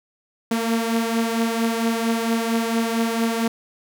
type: beating tone pair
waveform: sawtooth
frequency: 227.5 / 231.9 Hz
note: A#3 / A#3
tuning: -42 / -9 cents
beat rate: 4.4 Hz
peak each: -17 / -22 dBFS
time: 0.51-3.48 s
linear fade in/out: 5 ms
effects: none